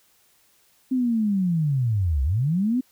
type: linear two-way sweep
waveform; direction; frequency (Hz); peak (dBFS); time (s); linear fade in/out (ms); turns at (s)
sine; down then up; 263.6 to 63.2 to 263.6; -19; 0.91-2.81; 10; 2.23
effects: white hiss -61 dBFS RMS until 2.91 s